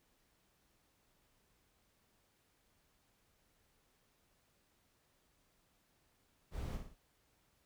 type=noise with echo; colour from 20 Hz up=brown; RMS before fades=-42 dBFS; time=6.51-6.8 s; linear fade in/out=50 ms; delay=56 ms; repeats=3; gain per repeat=-6 dB; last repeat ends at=6.968 s; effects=pink hiss -75 dBFS RMS until 7.65 s